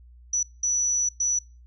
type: tone bursts at uneven times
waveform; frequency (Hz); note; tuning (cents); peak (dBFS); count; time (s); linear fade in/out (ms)
sine; 5920; F#8; 0; -21; 3; 0.33-0.43 / 0.63-1.09 / 1.2-1.39; 5
effects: noise-tail reverb RT60 0.3 s tail -25 dB re dry + added 60 Hz sine -47 dBFS peak until 1.66 s